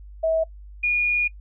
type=tone pair in turn; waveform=sine; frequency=646 / 2439 Hz; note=E5 / D#7; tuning=-35 / -35 cents; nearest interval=octave + major seventh; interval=2300 cents; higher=second; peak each=-18 dBFS; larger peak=neither; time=0.23-0.44 / 0.83-1.28 s; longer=second; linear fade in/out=10 ms; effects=noise-tail reverb RT60 0.1 s tail -23 dB re dry + added 50 Hz sine -39 dBFS peak until 1.4 s